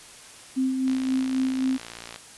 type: tone with tremolo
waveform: sine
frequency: 261.6 Hz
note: C4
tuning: in tune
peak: -20 dBFS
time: 0.56-1.78 s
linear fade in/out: 20 ms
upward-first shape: sine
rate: 3.8 Hz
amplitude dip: 40%
type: click train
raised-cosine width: 0.2 ms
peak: -20 dBFS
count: 75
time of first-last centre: 0.88-2.16 s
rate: 57.8 Hz
effects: white hiss -46 dBFS RMS until 2.37 s + resampled to 24000 Hz